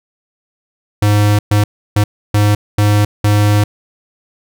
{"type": "tone bursts at uneven times", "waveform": "square", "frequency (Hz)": 103.83, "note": "G#2", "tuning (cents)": 0, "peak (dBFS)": -9, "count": 6, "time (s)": [[1.02, 1.39], [1.51, 1.64], [1.96, 2.04], [2.34, 2.55], [2.78, 3.05], [3.24, 3.64]], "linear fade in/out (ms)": 5, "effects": []}